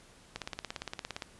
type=click train; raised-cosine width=0.2 ms; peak=-19 dBFS; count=16; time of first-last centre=0.36-1.222 s; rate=17.4 Hz; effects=pink hiss -58 dBFS RMS until 1.39 s + resampled to 24000 Hz